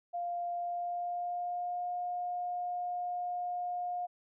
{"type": "tone with pitch glide", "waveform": "sine", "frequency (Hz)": [698.5, 712.8], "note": ["F5", "F5"], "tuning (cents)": [0, 35], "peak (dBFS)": -33, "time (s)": [0.13, 4.07], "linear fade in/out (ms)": 20, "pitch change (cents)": 35, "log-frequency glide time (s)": [0.52, 1.9], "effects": []}